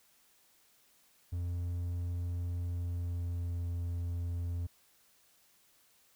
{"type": "tone with pitch glide", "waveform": "triangle", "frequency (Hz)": [87.31, 86.31], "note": ["F2", "F2"], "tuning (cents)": [0, -20], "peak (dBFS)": -31, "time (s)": [1.32, 4.67], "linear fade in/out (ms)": 10, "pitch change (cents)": -20, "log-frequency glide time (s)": [2.64, 3.65], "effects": ["white hiss -67 dBFS RMS until 6.15 s"]}